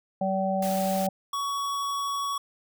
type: harmonic tone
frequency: 191.5 Hz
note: G3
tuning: 40 cents flat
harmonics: 1 / 3 / 4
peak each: -28 / -28 / -28 dBFS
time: 0.21-1.09 s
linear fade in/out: 5 ms
type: noise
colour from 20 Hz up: white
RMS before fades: -37 dBFS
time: 0.62-1.07 s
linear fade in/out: 5 ms
type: tone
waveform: square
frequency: 1122 Hz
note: C#6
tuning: 21 cents sharp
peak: -28 dBFS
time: 1.33-2.38 s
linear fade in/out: 5 ms
effects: none

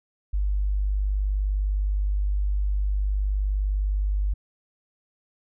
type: tone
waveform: sine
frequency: 49.77 Hz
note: G1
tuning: 27 cents sharp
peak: -21 dBFS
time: 0.33-4.34 s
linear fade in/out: 10 ms
effects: none

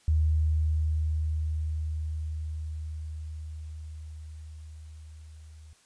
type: tone with level ramp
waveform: sine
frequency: 77.78 Hz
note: D#2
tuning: in tune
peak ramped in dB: -20 to -46 dBFS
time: 0.08-5.73 s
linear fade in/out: 0 ms
effects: white hiss -62 dBFS RMS until 5.85 s + resampled to 22050 Hz

